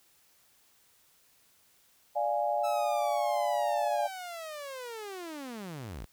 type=chord; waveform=sine; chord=D diminished; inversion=none; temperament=equal; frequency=587.3 / 698.5 / 830.6 Hz; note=D5 / F5 / Ab5; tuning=0 / 0 / 0 cents; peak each=-31 dBFS; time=2.15-4.08 s; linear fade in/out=20 ms
type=linear sweep; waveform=sawtooth; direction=down; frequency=1318.5 to 36.71 Hz; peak=-35 dBFS; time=2.63-6.06 s; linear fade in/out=20 ms
effects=white hiss -65 dBFS RMS until 6.12 s